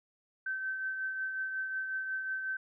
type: tone with tremolo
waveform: sine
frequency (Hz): 1542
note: G6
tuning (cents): -29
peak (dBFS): -31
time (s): 0.46-2.57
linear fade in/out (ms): 5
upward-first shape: triangle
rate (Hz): 5.5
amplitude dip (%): 45
effects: none